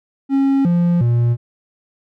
triangle tone with pitch steps, 273 / 173.4 / 119 Hz, C#4 / F3 / A#2, -26 / -12 / +36 cents, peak -10 dBFS, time 0.29-1.37 s, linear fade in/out 50 ms, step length 360 ms, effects none

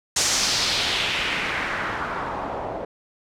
white noise with low-pass filter sweep, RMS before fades -25 dBFS, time 0.16-2.85 s, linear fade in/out 5 ms, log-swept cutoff 7100 to 630 Hz, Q 2, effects none

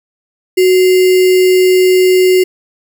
sine tone with sample-and-hold, 370 Hz, F#4, in tune, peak -5 dBFS, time 0.57-2.44 s, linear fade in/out 10 ms, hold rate 2450 Hz, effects none

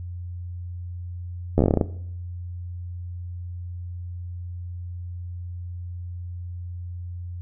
slowing click train, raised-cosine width 2 ms, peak -5 dBFS, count 11, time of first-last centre 1.58-1.812 s, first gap 12 ms, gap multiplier 1.14, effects noise-tail reverb RT60 0.7 s tail -17 dB re dry + added 88 Hz sine -31 dBFS peak until 7.41 s

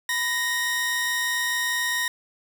sawtooth tone pair together, 995.8 / 1864.7 Hz, B5 / A#6, +14 / 0 cents, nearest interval major seventh, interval 1086 cents, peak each -29 / -20 dBFS, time 0.09-2.08 s, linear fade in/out 2 ms, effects none

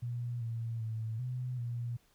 sine tone with pitch steps, 120.4 / 115 / 111.4 / 125.8 / 119.3 Hz, B2 / A#2 / A2 / B2 / A#2, -44 / -23 / +22 / +32 / +41 cents, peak -34 dBFS, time 0.02-1.97 s, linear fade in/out 10 ms, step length 390 ms, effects pink hiss -69 dBFS RMS until 2.14 s

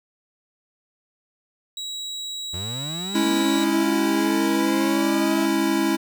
35% pulse tone, 3872 Hz, B7, 35 cents flat, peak -27 dBFS, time 1.77-3.64 s, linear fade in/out 2 ms
35% pulse linear sweep, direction up, 82.41 to 659.3 Hz, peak -29 dBFS, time 2.53-5.46 s, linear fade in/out 10 ms
square chord, C# minor, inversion second, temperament equal, 207.7 / 277.2 / 329.6 Hz, G#3 / C#4 / E4, 0 / 0 / 0 cents, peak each -27 / -25 / -22 dBFS, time 3.14-5.97 s, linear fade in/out 20 ms
effects none

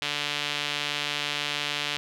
sawtooth tone with band-pass filter, 146.2 Hz, D3, 7 cents flat, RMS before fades -30 dBFS, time 0.02-1.97 s, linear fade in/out 0 ms, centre 3200 Hz, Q 1.9, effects none

